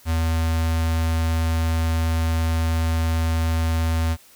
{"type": "tone with notch filter", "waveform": "square", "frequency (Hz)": 81.4, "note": "E2", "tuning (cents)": -21, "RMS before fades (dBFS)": -21, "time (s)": [0.05, 4.17], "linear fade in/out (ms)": 50, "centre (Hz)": 370, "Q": 1.7, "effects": ["white hiss -51 dBFS RMS until 4.35 s"]}